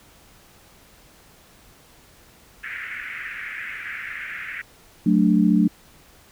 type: band-pass noise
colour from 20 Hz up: white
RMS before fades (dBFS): -33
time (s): 2.63-4.62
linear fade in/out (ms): 10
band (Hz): 1500 to 2300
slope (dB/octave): 48
type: chord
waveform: sine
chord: D major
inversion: first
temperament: equal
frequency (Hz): 185 / 220 / 293.7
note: F#3 / A3 / D4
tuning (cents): 0 / 0 / 0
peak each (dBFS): -18 / -18 / -20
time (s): 5.06-5.68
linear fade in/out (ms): 5
effects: pink hiss -52 dBFS RMS until 6.31 s